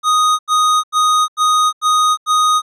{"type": "tone bursts", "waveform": "square", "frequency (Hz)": 1244.5, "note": "D#6", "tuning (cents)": 0, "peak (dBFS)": -11, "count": 6, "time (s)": [0.03, 2.62], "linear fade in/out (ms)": 50, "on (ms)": 360, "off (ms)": 86, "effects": ["low-pass 9000 Hz 12 dB/octave"]}